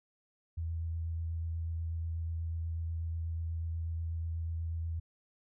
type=tone with vibrato; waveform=sine; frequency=82.41 Hz; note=E2; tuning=in tune; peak=-33 dBFS; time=0.57-5 s; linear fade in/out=10 ms; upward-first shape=triangle; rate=8.2 Hz; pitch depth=17 cents each way; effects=none